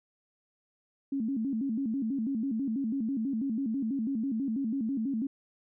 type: tone with vibrato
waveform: sine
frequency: 246.9 Hz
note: B3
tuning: in tune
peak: -28 dBFS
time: 1.12-5.27 s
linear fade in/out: 5 ms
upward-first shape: square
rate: 6.1 Hz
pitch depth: 190 cents each way
effects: none